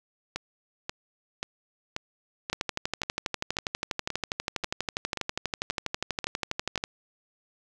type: two click trains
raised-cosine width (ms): 0.2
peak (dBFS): -14 / -11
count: 13 / 54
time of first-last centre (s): 0.36-6.777 / 2.53-6.839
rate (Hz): 1.87 / 12.3
effects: none